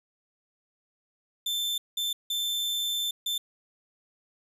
40% pulse tone bursts at uneven times, 3545 Hz, A7, 12 cents sharp, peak -26 dBFS, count 4, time 1.46-1.78 / 1.97-2.13 / 2.3-3.11 / 3.26-3.38 s, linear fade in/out 5 ms, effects none

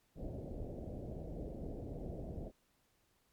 pink low-pass noise, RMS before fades -44 dBFS, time 0.15-2.52 s, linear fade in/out 50 ms, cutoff 660 Hz, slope 48 dB/octave, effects pink hiss -75 dBFS RMS until 3.32 s + MP3 96 kbps

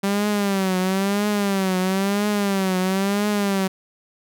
sawtooth tone with vibrato, 196 Hz, G3, in tune, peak -15 dBFS, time 0.03-3.68 s, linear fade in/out 10 ms, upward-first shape triangle, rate 1 Hz, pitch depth 120 cents each way, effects none

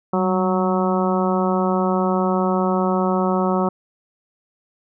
harmonic tone with a mistuned harmonic, 185 Hz, F#3, in tune, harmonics 1 / 2 / 3 / 4 / 5 / 6 / 7, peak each -20 / -23 / -25 / -26 / -27 / -28 / -28 dBFS, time 0.13-3.69 s, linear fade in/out 5 ms, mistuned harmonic 1, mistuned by +41 cents, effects none

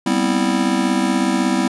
square chord, C major seventh, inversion second, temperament just, 196.22 / 245.3 / 261.6 / 327 Hz, G3 / B3 / C4 / E4, +2 / -12 / 0 / -14 cents, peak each -22 dBFS, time 0.06-1.68 s, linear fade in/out 5 ms, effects resampled to 24000 Hz

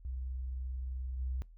sine tone with level steps, 64 Hz, C2, 38 cents flat, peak -36 / -33 dBFS, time 0.05-1.42 s, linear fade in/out 0 ms, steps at 1.19 s, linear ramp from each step 5 ms, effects noise-tail reverb RT60 0.2 s tail -24 dB re dry + added 41 Hz sine -52 dBFS peak until 1.57 s

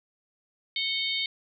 harmonic tone with a mistuned harmonic, 735 Hz, F#5, 12 cents flat, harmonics 3 / 4 / 5 / 6, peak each -32 / -32 / -31 / -35 dBFS, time 0.76-1.26 s, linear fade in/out 2 ms, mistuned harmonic 4, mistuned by +100 cents, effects none

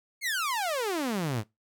sawtooth exponential sweep, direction down, 2242 to 99.2 Hz, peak -24 dBFS, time 0.21-1.44 s, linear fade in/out 50 ms, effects noise-tail reverb RT60 0.2 s tail -22 dB re dry

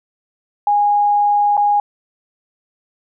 sine tone with dropouts, 823 Hz, G#5, 16 cents flat, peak -11 dBFS, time 0.67-1.8 s, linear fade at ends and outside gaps 2 ms, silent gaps 1.569-1.576 s, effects none

